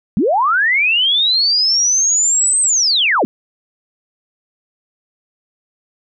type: linear two-way sweep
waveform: sine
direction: up then down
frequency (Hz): 164.2 to 8372 to 164.2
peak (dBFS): -11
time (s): 0.17-3.25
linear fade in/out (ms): 0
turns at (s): 2.61
effects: none